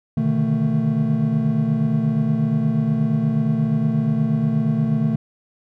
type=tone cluster; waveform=triangle; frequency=125.1 / 147.6 / 156 / 222.5 Hz; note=B2 / D3 / D#3 / A3; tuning=+23 / +9 / +5 / +20 cents; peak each=-24 / -22 / -20 / -18 dBFS; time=0.17-5.16 s; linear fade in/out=5 ms; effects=none